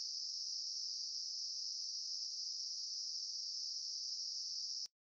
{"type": "band-pass noise", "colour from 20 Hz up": "white", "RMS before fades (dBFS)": -44, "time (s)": [0, 4.86], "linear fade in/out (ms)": 0, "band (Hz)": [4800, 5600], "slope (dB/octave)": 96, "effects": ["noise-tail reverb RT60 0.1 s tail -20 dB re dry"]}